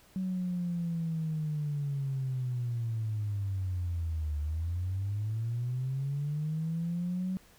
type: linear two-way sweep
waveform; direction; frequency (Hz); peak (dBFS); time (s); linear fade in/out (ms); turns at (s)
sine; down then up; 188.7 to 73.42 to 188.7; -29; 0.16-7.37; 0; 4.39
effects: tanh soft clip ceiling -25 dBFS + pink hiss -60 dBFS RMS until 7.58 s